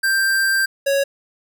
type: tone pair in turn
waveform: square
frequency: 1577 / 554.5 Hz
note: G6 / C#5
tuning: +10 / 0 cents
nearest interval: octave + tritone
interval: 1810 cents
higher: first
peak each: -16 dBFS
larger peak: neither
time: 0.03-0.66 / 0.86-1.04 s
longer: first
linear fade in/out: 10 ms
effects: none